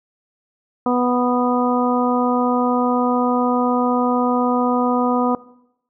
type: harmonic tone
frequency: 246.9 Hz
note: B3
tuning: in tune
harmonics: 1 / 2 / 3 / 4 / 5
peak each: -18 / -21 / -23 / -24 / -25 dBFS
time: 0.86-5.35 s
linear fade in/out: 2 ms
effects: noise-tail reverb RT60 0.8 s tail -20 dB re dry